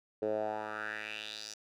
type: tone with band-pass filter sweep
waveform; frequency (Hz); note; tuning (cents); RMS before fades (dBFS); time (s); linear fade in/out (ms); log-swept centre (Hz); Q
10% pulse; 107.2; A2; -45; -38; 0.22-1.54; 5; 450 to 5800; 3.7
effects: none